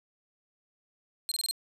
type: tone bursts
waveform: 25% pulse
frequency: 4186 Hz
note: C8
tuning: in tune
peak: -24 dBFS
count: 5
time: 1.29-1.511 s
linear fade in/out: 0 ms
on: 25 ms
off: 24 ms
effects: none